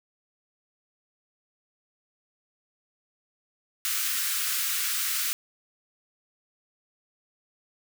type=high-pass noise; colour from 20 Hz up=white; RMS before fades=-28 dBFS; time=3.85-5.33 s; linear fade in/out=0 ms; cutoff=1200 Hz; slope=48 dB/octave; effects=none